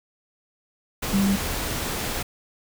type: tone in noise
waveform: sine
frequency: 197.1 Hz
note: G3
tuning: 10 cents sharp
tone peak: -18 dBFS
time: 1.13-1.36 s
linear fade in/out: 10 ms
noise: pink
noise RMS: -28 dBFS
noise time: 1.02-2.23 s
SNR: +7 dB
effects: none